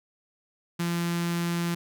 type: tone with notch filter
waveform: sawtooth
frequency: 171.3 Hz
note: F3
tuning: 33 cents flat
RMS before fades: -28 dBFS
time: 0.79-1.75 s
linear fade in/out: 10 ms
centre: 580 Hz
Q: 0.95
effects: none